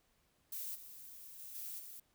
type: noise with level steps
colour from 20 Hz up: violet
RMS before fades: -43 / -53 / -50 / -45 / -51 dBFS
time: 0.52-2 s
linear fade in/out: 5 ms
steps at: 0.74 / 1.38 / 1.54 / 1.78 s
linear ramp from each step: 20 ms
effects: pink hiss -75 dBFS RMS until 2.14 s